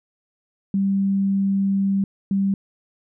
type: tone bursts at uneven times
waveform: sine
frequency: 196 Hz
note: G3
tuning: in tune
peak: -17 dBFS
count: 2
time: 0.74-2.04 / 2.31-2.54 s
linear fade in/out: 2 ms
effects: none